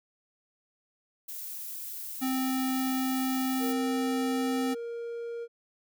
violet noise, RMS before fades -39 dBFS, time 1.28-3.73 s, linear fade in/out 10 ms
square tone, 261.1 Hz, C4, 3 cents flat, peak -28 dBFS, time 2.21-4.75 s, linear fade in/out 20 ms
clicks, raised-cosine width 0.5 ms, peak -38 dBFS, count 2, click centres 3.175 / 3.2 s
triangle tone with pitch glide, 464.4 to 468.4 Hz, A#4 to A#4, -7 to +8 cents, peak -32 dBFS, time 3.59-5.48 s, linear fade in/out 50 ms, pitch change +15 cents, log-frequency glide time 4.27-4.55 s
effects none

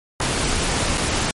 pink noise with dropouts, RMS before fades -21 dBFS, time 0.2-1.31 s, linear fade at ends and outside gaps 2 ms, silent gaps 0.975-0.978 s, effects MP3 48 kbps

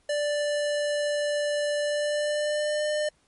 square tone with pitch glide, 587.3 to 602.1 Hz, D5 to D5, 0 to +43 cents, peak -25 dBFS, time 0.09-3.09 s, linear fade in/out 5 ms, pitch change +43 cents, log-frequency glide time 1.81-2.86 s, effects pink hiss -66 dBFS RMS until 3.27 s + MP3 48 kbps

